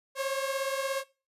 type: beating tone pair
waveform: sawtooth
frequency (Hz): 536 / 553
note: C5 / C#5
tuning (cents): +42 / -4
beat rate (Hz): 17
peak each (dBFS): -27 / -30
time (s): 0.15-1.04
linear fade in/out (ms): 50
effects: noise-tail reverb RT60 0.3 s tail -19 dB re dry + resampled to 32000 Hz